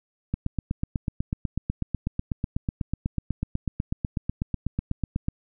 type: click train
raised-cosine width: 5 ms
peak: -13 dBFS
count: 41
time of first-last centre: 0.34-5.284 s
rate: 8.09 Hz
effects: none